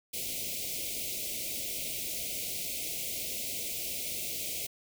white band-stop noise, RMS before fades -36 dBFS, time 0.13-4.67 s, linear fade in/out 10 ms, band 700 to 2100 Hz, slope 96 dB/octave, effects none

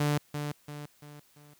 sawtooth tone with echo, 147.2 Hz, D3, 4 cents sharp, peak -21 dBFS, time 0-0.18 s, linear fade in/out 5 ms, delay 340 ms, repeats 4, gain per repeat -7 dB, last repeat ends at 1.54 s, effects white hiss -64 dBFS RMS until 1.59 s

